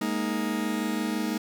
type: chord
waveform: 40% pulse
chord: Ab suspended second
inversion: none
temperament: just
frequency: 207.7 / 233.6 / 311.5 Hz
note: Ab3 / Bb3 / Eb4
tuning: 0 / +4 / +2 cents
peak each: -30 dBFS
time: 0.01-1.38 s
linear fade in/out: 5 ms
effects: none